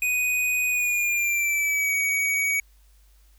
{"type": "tone with pitch glide", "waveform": "square", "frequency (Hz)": [2489, 2256], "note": ["D#7", "C#7"], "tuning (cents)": [0, 30], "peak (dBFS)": -22, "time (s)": [0.02, 2.6], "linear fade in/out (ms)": 2, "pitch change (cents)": -170, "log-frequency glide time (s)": [0.68, 1.94], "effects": ["added 50 Hz sine -53 dBFS peak until 3.38 s", "white hiss -64 dBFS RMS until 3.38 s"]}